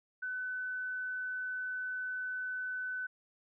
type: tone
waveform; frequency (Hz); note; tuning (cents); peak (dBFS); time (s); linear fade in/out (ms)
sine; 1506; F#6; +30; -35; 0.22-3.07; 10
effects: none